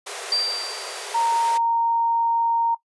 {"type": "high-pass noise", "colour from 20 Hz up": "pink", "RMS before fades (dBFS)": -33, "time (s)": [0.06, 1.58], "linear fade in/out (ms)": 10, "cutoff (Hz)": 380, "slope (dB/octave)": 96}
{"type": "tone with exponential decay", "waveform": "sine", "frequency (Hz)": 4699, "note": "D8", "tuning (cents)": 0, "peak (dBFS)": -17, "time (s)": [0.32, 1.38], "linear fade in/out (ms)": 2, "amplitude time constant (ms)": 230}
{"type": "tone", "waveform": "sine", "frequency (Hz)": 926, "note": "A#5", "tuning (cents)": -12, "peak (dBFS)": -18, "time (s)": [1.14, 2.75], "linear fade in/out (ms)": 10}
{"effects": ["noise-tail reverb RT60 0.1 s tail -17 dB re dry", "resampled to 24000 Hz"]}